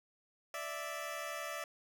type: tone pair together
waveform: 15% pulse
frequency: 587.3 / 659.2 Hz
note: D5 / E5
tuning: 0 / 0 cents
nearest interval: major second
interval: 200 cents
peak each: -36 / -36 dBFS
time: 0.54-1.64 s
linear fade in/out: 2 ms
effects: none